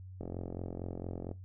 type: click train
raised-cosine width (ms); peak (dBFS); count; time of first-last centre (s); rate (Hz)
2; -26; 50; 0.21-1.314; 44.4
effects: noise-tail reverb RT60 0.2 s tail -18 dB re dry + added 93 Hz sine -45 dBFS peak until 1.44 s